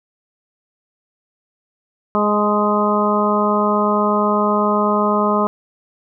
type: harmonic tone with a mistuned harmonic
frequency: 208.1 Hz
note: G#3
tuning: 4 cents sharp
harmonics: 1 / 2 / 3 / 4 / 5 / 6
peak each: -19 / -21 / -21 / -25 / -20 / -21 dBFS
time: 2.15-5.47 s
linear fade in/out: 0 ms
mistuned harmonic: 4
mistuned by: +23 cents
effects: none